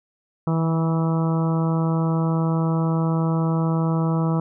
harmonic tone with a mistuned harmonic, 163.3 Hz, E3, 16 cents flat, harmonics 1 / 2 / 3 / 4 / 5 / 6 / 7 / 8, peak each -19 / -28 / -31 / -34 / -35 / -34 / -36 / -36 dBFS, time 0.47-4.4 s, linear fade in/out 2 ms, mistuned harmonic 1, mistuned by -16 cents, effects none

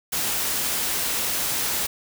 white noise, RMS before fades -25 dBFS, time 0.12-1.87 s, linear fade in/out 10 ms, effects none

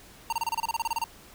square tone bursts, 920 Hz, A#5, 23 cents flat, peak -26 dBFS, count 14, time 0.3-1.041 s, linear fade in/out 2 ms, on 26 ms, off 29 ms, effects pink hiss -51 dBFS RMS until 1.34 s

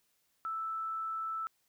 sine tone, 1318.5 Hz, E6, in tune, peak -34 dBFS, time 0.45-1.47 s, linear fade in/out 0 ms, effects white hiss -75 dBFS RMS until 1.68 s

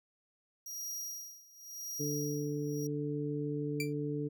sawtooth tone with tremolo, 5710 Hz, F8, 37 cents sharp, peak -35 dBFS, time 0.66-2.87 s, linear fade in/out 5 ms, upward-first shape sine, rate 0.91 Hz, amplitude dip 90%
harmonic tone, 146.83 Hz, D3, in tune, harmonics 1 / 2 / 3, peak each -37 / -37 / -38 dBFS, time 1.99-4.29 s, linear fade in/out 20 ms
sawtooth tone with exponential decay, 2349 Hz, D7, in tune, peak -28 dBFS, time 3.8-3.93 s, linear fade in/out 2 ms, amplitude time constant 27 ms
effects none

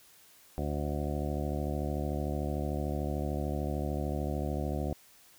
harmonic tone, 73.42 Hz, D2, in tune, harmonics 1 / 2 / 3 / 4 / 5 / 7 / 8 / 9 / 10, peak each -34 / -37 / -39 / -40 / -41 / -42 / -43 / -44 / -44 dBFS, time 0.58-4.93 s, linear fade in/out 0 ms, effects white hiss -59 dBFS RMS until 5.38 s

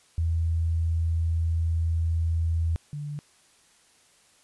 sine tone pair in turn, 82.41 / 146.84 Hz, E2 / D3, 0 / 0 cents, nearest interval minor seventh, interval 1000 cents, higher second, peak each -22 / -31 dBFS, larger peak first, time 0.18-2.76 / 2.93-3.19 s, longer first, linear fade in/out 0 ms, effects white hiss -60 dBFS RMS until 4.43 s + resampled to 24000 Hz

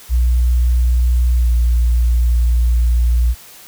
sine tone with pitch glide, 60.8 to 59.24 Hz, B1 to A#1, -26 to +29 cents, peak -9 dBFS, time 0.09-3.35 s, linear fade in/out 50 ms, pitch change -45 cents, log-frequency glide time 1.38-1.48 s, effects tanh soft clip ceiling -7 dBFS + white hiss -40 dBFS RMS until 3.67 s

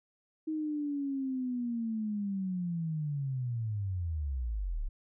sine linear sweep, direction down, 316.2 to 31.41 Hz, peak -31 dBFS, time 0.47-4.89 s, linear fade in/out 10 ms, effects none

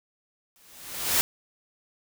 white noise with exponential growth, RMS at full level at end -20 dBFS, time 0.56-1.21 s, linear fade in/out 0 ms, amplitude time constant 140 ms, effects none

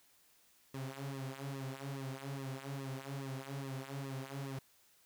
sawtooth tone with flanger, 135.8 Hz, C#3, 35 cents flat, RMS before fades -43 dBFS, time 0.74-4.59 s, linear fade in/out 5 ms, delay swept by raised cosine 1.3 to 7.2 ms, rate 2.4 Hz, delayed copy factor -0.9, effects white hiss -68 dBFS RMS until 5.05 s

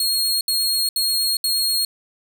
sawtooth tone bursts, 4277 Hz, C8, 37 cents sharp, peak -15 dBFS, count 4, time 0-1.85 s, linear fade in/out 2 ms, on 410 ms, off 70 ms, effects none

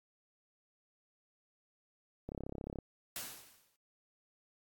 click train, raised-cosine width 2 ms, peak -28 dBFS, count 18, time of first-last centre 2.29-2.787 s, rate 34.2 Hz
white noise with exponential decay, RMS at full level -39 dBFS, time 3.16-3.76 s, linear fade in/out 2 ms, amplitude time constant 130 ms
effects AAC 64 kbps

